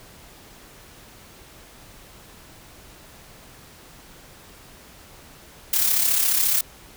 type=noise with amplitude modulation; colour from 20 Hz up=blue; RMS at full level=-18 dBFS; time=5.73-6.61 s; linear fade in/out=5 ms; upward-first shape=sine; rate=34.4 Hz; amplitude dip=50%; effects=pink hiss -47 dBFS RMS until 6.96 s